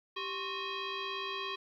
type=tone with frequency modulation; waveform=sine; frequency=1059 Hz; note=C6; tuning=21 cents sharp; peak=-35 dBFS; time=0.16-1.56 s; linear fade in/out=10 ms; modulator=725 Hz; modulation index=3.9; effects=12-bit